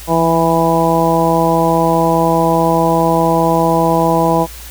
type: harmonic tone with a mistuned harmonic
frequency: 164.81 Hz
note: E3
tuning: in tune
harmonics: 1 / 2 / 3 / 4 / 5 / 6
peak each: -17 / -17 / -17 / -17 / -17 / -17 dBFS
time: 0.07-4.47 s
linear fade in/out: 50 ms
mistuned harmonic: 1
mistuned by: +24 cents
effects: added 58 Hz sine -32 dBFS peak until 4.7 s + white hiss -34 dBFS RMS until 4.7 s